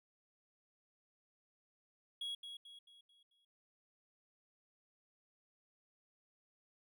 triangle tone with echo, 3322 Hz, G#7, in tune, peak -38 dBFS, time 2.21-2.35 s, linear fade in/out 5 ms, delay 220 ms, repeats 5, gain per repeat -7 dB, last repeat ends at 3.45 s, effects none

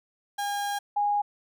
35% pulse / sine tone pair in turn, 812 / 822.4 Hz, G#5 / G#5, -39 / -17 cents, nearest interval unison, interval 22 cents, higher second, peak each -26 / -22 dBFS, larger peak second, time 0.38-0.79 / 0.96-1.22 s, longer first, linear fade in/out 10 ms, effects none

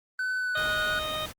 triangle tone with pitch glide, 1509 to 1465.2 Hz, F#6 to F#6, +34 to -17 cents, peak -25 dBFS, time 0.19-0.99 s, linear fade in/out 2 ms, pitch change -51 cents, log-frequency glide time 0.37-0.7 s
harmonic tone, 620 Hz, D#5, 6 cents flat, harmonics 1 / 2 / 3 / 4 / 5 / 6, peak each -35 / -34 / -44 / -43 / -39 / -35 dBFS, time 0.55-1.26 s, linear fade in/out 5 ms
pink noise, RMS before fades -40 dBFS, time 0.56-1.33 s, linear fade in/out 20 ms
effects Opus 32 kbps

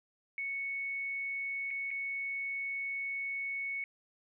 sine tone with dropouts, 2215 Hz, C#7, 2 cents flat, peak -34 dBFS, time 0.38-3.84 s, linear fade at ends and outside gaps 1 ms, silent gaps 1.706-1.71 / 1.906-1.912 s, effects none

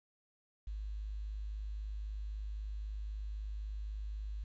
sine tone with quantisation, 51.91 Hz, G#1, in tune, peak -38 dBFS, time 0.67-4.44 s, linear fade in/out 5 ms, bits 11, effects resampled to 16000 Hz

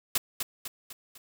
white noise with echo, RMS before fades -25 dBFS, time 0.15-0.18 s, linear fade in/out 5 ms, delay 250 ms, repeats 4, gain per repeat -6 dB, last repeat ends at 1.18 s, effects none

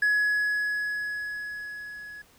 triangle tone with level ramp, 1685 Hz, G#6, 25 cents sharp, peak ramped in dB -17 to -38 dBFS, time 0.02-2.22 s, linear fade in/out 5 ms, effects tanh soft clip ceiling -14 dBFS + pink hiss -58 dBFS RMS until 2.38 s

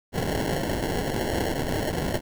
blue noise with sample-and-hold, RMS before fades -27 dBFS, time 0.12-2.21 s, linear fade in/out 50 ms, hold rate 1225 Hz, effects none

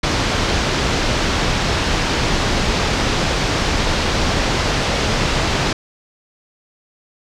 pink low-pass noise, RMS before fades -18 dBFS, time 0.03-5.73 s, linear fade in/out 5 ms, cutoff 6000 Hz, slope 24 dB/octave, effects none

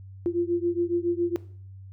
sine beating tone pair, 343 / 350.2 Hz, F4 / F4, -31 / +5 cents, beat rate 7.2 Hz, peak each -26 dBFS, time 0.26-1.36 s, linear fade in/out 0 ms, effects noise-tail reverb RT60 0.5 s tail -17 dB re dry + added 96 Hz sine -41 dBFS peak until 1.92 s

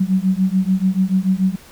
sine beating tone pair, 185 / 191.9 Hz, F#3 / G3, 0 / -37 cents, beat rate 6.9 Hz, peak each -17 dBFS, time 0-1.56 s, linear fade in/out 10 ms, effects pink hiss -44 dBFS RMS until 1.71 s

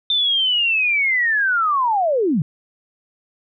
sine linear sweep, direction down, 3595 to 130.4 Hz, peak -15 dBFS, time 0.1-2.42 s, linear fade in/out 2 ms, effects none

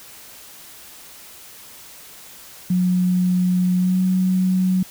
sine tone with pitch glide, 181.4 to 185.43 Hz, F#3 to F#3, -34 to +4 cents, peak -15 dBFS, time 2.7-4.83 s, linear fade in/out 5 ms, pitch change +38 cents, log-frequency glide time 3.77-3.99 s, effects white hiss -42 dBFS RMS until 4.9 s

